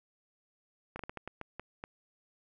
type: slowing click train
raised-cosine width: 0.5 ms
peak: -25 dBFS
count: 9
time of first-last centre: 0.96-1.839 s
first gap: 33 ms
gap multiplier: 1.33
effects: none